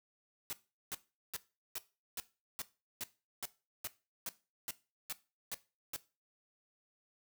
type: noise bursts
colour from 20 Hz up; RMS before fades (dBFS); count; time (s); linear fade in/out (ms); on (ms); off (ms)
white; -40; 14; 0.5-5.962; 0; 28; 390
effects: noise-tail reverb RT60 0.3 s tail -17 dB re dry